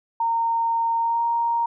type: tone with pitch glide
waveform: sine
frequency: 920 to 932.8 Hz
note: A#5 to A#5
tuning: -23 to +1 cents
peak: -19 dBFS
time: 0.2-1.66 s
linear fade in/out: 5 ms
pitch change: +24 cents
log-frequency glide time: 0.98-1.23 s
effects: none